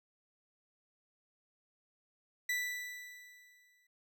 40% pulse tone with exponential decay, 1975.5 Hz, B6, in tune, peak -30 dBFS, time 2.49-3.87 s, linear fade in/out 5 ms, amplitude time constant 300 ms, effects none

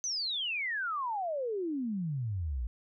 sine exponential sweep, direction down, 6240 to 55 Hz, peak -31 dBFS, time 0.04-2.67 s, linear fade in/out 0 ms, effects none

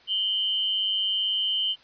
sine tone pair together, 2900 / 3099 Hz, F#7 / G7, -35 / -21 cents, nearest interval minor second, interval 114 cents, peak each -29 / -24 dBFS, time 0.07-1.76 s, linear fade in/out 50 ms, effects white hiss -55 dBFS RMS until 1.83 s + resampled to 11025 Hz

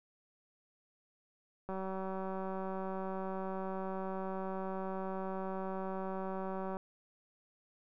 click train, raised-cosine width 1 ms, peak -27 dBFS, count 966, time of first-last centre 1.69-6.769 s, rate 190 Hz, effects none

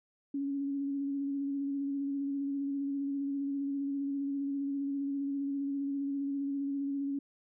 sine tone with vibrato, 278.9 Hz, C#4, 11 cents sharp, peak -31 dBFS, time 0.34-7.19 s, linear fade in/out 5 ms, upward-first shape square, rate 15 Hz, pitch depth 17 cents each way, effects none

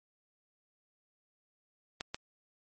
clicks, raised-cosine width 0.2 ms, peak -18 dBFS, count 2, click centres 2.009 / 2.145 s, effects MP3 32 kbps

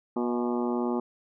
harmonic tone with a mistuned harmonic, 120.8 Hz, B2, 38 cents flat, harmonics 2 / 3 / 4 / 5 / 6 / 7 / 8 / 9 / 10, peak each -28 / -30 / -37 / -39 / -42 / -37 / -43 / -41 / -44 dBFS, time 0.16-1 s, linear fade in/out 5 ms, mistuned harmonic 5, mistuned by +49 cents, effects none

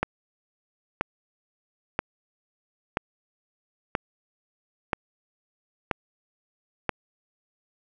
click train, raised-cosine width 0.5 ms, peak -8 dBFS, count 8, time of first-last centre 0.03-6.893 s, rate 1.02 Hz, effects none

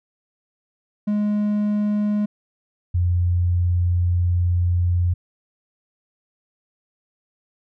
triangle / sine tone pair in turn, 208.4 / 88.15 Hz, G#3 / F2, +6 / +17 cents, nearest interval octave + minor third, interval 1489 cents, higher first, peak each -16 dBFS, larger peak neither, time 1.07-2.26 / 2.94-5.14 s, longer second, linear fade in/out 10 ms, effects none

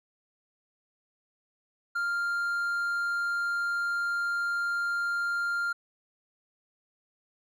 triangle tone, 1396.9 Hz, F6, in tune, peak -25 dBFS, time 1.95-5.73 s, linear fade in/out 10 ms, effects none

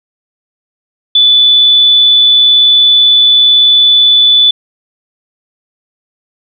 sine tone, 3479 Hz, A7, 20 cents flat, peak -3 dBFS, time 1.15-4.51 s, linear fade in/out 5 ms, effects none

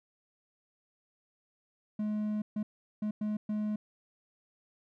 triangle tone bursts at uneven times, 211.8 Hz, G#3, 34 cents sharp, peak -28 dBFS, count 5, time 1.99-2.42 / 2.56-2.63 / 3.02-3.11 / 3.21-3.37 / 3.49-3.76 s, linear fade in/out 5 ms, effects none

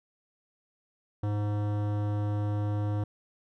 sine tone with hard clipping, 103.83 Hz, G#2, in tune, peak -29 dBFS, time 1.23-3.04 s, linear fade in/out 5 ms, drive 17 dB, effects none

